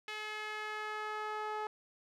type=tone with band-pass filter sweep; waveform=sawtooth; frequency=426.9 Hz; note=G#4; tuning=48 cents sharp; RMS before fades=-40 dBFS; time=0.08-1.67 s; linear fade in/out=2 ms; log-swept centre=2500 to 970 Hz; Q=1.5; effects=none